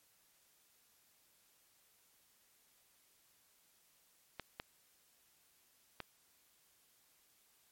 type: clicks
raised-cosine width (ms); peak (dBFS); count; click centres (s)
0.3; -26; 3; 4.397 / 4.599 / 6.003
effects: white hiss -71 dBFS RMS until 7.71 s + MP3 64 kbps